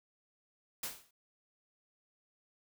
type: noise with exponential decay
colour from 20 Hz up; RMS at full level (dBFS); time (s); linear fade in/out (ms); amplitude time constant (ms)
white; -35; 0.83-1.11; 5; 60
effects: none